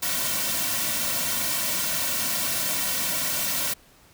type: noise with comb filter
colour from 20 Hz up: white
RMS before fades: -26 dBFS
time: 0.02-3.74 s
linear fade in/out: 10 ms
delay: 2.4 ms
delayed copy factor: -0.75
effects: pink hiss -55 dBFS RMS until 4.13 s

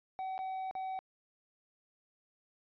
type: tone with dropouts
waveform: triangle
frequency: 758 Hz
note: F#5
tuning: 42 cents sharp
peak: -34 dBFS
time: 0.19-0.99 s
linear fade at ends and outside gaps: 0 ms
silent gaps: 0.379-0.39 / 0.711-0.752 s
effects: resampled to 11025 Hz

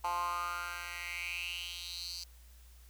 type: tone with high-pass filter sweep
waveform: 10% pulse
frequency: 174.61 Hz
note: F3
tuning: in tune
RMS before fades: -39 dBFS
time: 0.04-2.24 s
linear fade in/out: 5 ms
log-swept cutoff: 910 to 4900 Hz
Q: 6
effects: added 60 Hz sine -54 dBFS peak until 2.89 s + white hiss -64 dBFS RMS until 2.89 s

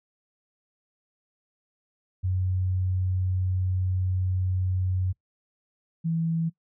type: tone pair in turn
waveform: sine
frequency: 92.5 / 164.34 Hz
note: F#2 / E3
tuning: 0 / -5 cents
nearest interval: minor seventh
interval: 995 cents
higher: second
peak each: -23 dBFS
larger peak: neither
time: 2.23-5.13 / 6.04-6.5 s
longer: first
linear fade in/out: 20 ms
effects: noise-tail reverb RT60 0.1 s tail -21 dB re dry

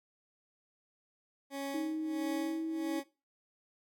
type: tone with tremolo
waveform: 20% pulse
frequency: 277.2 Hz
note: C#4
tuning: in tune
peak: -31 dBFS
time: 1.5-3.04 s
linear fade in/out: 50 ms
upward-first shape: sine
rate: 1.5 Hz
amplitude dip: 90%
type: tone with pitch glide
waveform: sine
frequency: 314 to 321.9 Hz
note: D#4 to E4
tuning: +16 to -41 cents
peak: -33 dBFS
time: 1.74-3 s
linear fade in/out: 5 ms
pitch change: +43 cents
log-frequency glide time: 2.2-2.52 s
effects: noise-tail reverb RT60 0.3 s tail -20 dB re dry

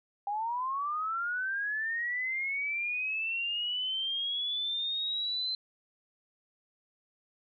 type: linear sweep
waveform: sine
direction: up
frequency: 797 to 4092 Hz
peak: -30 dBFS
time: 0.27-5.55 s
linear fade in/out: 2 ms
effects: none

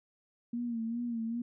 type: tone with vibrato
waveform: sine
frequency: 233.1 Hz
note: A#3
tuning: in tune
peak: -32 dBFS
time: 0.53-1.42 s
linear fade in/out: 5 ms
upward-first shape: sine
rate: 2.5 Hz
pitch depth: 61 cents each way
effects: none

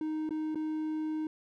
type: tone with dropouts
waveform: triangle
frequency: 311.1 Hz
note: D#4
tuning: in tune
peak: -29 dBFS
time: 0.01-1.27 s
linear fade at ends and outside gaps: 2 ms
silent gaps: 0.292-0.307 / 0.547-0.556 s
effects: none

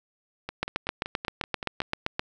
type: two click trains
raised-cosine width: 0.3 ms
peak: -10 / -17 dBFS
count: 13 / 8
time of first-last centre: 0.63-2.195 / 0.49-1.818 s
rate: 7.67 / 5.27 Hz
effects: none

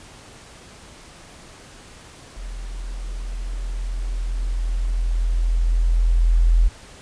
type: tone with level ramp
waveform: sine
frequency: 41.87 Hz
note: E1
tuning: 28 cents sharp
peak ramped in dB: -29 to -11 dBFS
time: 2.36-6.69 s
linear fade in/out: 20 ms
effects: pink hiss -44 dBFS RMS until 7.01 s + resampled to 22050 Hz

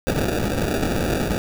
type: noise with sample-and-hold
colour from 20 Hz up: white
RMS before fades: -22 dBFS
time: 0.07-1.38 s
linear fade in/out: 0 ms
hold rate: 1050 Hz
effects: none

